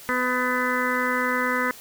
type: harmonic tone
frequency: 250.9 Hz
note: B3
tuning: 28 cents sharp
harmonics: 1 / 2 / 4 / 5 / 6 / 7 / 8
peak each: -29 / -29 / -29 / -29 / -29 / -29 / -29 dBFS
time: 0.09-1.71 s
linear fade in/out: 0 ms
effects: white hiss -44 dBFS RMS until 1.8 s